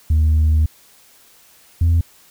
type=tone pair in turn; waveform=sine; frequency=77.78 / 83.69 Hz; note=D#2 / E2; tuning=0 / +27 cents; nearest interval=minor second; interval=127 cents; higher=second; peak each=-9 dBFS; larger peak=neither; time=0.1-0.66 / 1.81-2.01 s; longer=first; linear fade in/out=5 ms; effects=tanh soft clip ceiling -10 dBFS + white hiss -50 dBFS RMS until 2.3 s